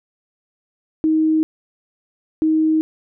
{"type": "tone pair in turn", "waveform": "sine", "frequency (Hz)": [314.9, 314.9], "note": ["D#4", "D#4"], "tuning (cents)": [21, 21], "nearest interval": "unison", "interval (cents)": 0, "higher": "neither", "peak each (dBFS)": -13, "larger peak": "neither", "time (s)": [[1.04, 1.43], [2.42, 2.81]], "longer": "neither", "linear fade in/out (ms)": 0, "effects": []}